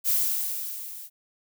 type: noise with level ramp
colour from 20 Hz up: violet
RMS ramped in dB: -21 to -42 dBFS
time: 0.04-1.1 s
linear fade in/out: 50 ms
effects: none